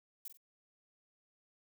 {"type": "noise with echo", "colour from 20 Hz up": "violet", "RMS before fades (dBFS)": -45, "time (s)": [0.25, 0.28], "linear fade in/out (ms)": 2, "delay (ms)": 46, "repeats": 2, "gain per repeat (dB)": -9, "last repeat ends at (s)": 0.372, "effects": []}